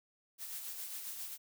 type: noise with tremolo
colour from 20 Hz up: blue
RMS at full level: -42 dBFS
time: 0.38-1.38 s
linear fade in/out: 50 ms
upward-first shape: sine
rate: 7.4 Hz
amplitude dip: 40%
effects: none